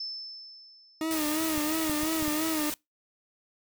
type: tone with exponential decay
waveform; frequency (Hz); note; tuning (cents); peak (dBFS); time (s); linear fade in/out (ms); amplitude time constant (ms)
sine; 5274; E8; 0; -32; 0-1.52; 5; 330
type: tone with vibrato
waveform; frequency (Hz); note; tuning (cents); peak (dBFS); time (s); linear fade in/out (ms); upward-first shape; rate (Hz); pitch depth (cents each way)
40% pulse; 311.1; D#4; 0; -27; 1.01-2.7; 2; sine; 2.9; 66
type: noise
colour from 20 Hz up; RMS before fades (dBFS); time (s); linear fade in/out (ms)
white; -34; 1.11-2.74; 0
type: clicks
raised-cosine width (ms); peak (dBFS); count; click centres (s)
5; -27; 5; 1.579 / 1.896 / 2.033 / 2.226 / 2.28
effects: noise-tail reverb RT60 0.2 s tail -25 dB re dry